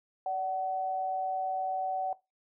sine tone pair together, 582 / 753.6 Hz, D5 / F#5, -16 / +32 cents, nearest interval major third, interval 448 cents, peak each -38 / -30 dBFS, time 0.26-2.13 s, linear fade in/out 2 ms, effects noise-tail reverb RT60 0.2 s tail -18 dB re dry

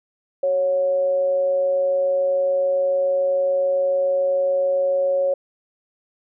sine tone with amplitude modulation, 552 Hz, C#5, 7 cents flat, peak -15 dBFS, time 0.43-5.34 s, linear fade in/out 5 ms, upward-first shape sine, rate 173 Hz, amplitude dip 35%, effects none

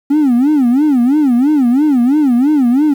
triangle tone with vibrato, 270 Hz, C#4, 45 cents flat, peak -5 dBFS, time 0.1-2.94 s, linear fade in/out 10 ms, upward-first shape sine, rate 3 Hz, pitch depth 230 cents each way, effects tanh soft clip ceiling -2 dBFS + 7-bit

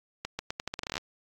accelerating click train, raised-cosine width 0.2 ms, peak -15 dBFS, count 15, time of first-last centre 0.25-0.979 s, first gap 140 ms, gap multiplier 0.82, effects AAC 64 kbps

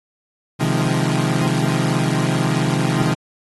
30% pulse chord, F minor seventh, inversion second, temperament equal with one note detuned, 130.81 / 155.56 / 173.71 / 207.7 Hz, C3 / Eb3 / F3 / Ab3, 0 / 0 / -9 / 0 cents, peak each -18 / -18 / -21 / -23 dBFS, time 0.59-3.15 s, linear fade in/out 20 ms, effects AAC 32 kbps

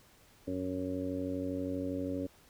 harmonic tone, 92.5 Hz, F#2, in tune, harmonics 1 / 2 / 3 / 4 / 5 / 6, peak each -43 / -45 / -35 / -46 / -42 / -41 dBFS, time 0.47-2.27 s, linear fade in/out 10 ms, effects pink hiss -62 dBFS RMS until 2.49 s

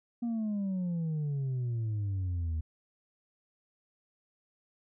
sine exponential sweep, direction down, 240 to 77.78 Hz, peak -27 dBFS, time 0.22-2.61 s, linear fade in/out 10 ms, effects tanh soft clip ceiling -29 dBFS

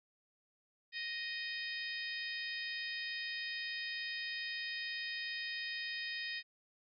harmonic tone, 622.3 Hz, D#5, in tune, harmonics 3 / 4 / 5 / 6 / 7 / 8, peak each -42 / -45 / -50 / -47 / -51 / -47 dBFS, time 0.92-6.43 s, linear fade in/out 50 ms, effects none

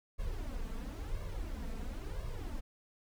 brown noise with flanger, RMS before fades -39 dBFS, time 0.18-2.61 s, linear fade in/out 20 ms, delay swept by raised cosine 1.8 to 4.5 ms, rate 0.97 Hz, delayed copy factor +0.75, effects none

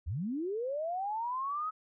sine linear sweep, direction up, 63.4 to 1287 Hz, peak -32 dBFS, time 0.06-1.71 s, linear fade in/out 20 ms, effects none

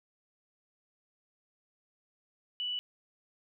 sine tone, 2960 Hz, F#7, in tune, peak -32 dBFS, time 2.6-2.79 s, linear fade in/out 0 ms, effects none

